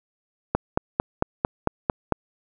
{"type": "click train", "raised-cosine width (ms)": 1, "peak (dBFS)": -5, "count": 8, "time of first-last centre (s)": [0.55, 2.123], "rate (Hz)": 4.45, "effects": []}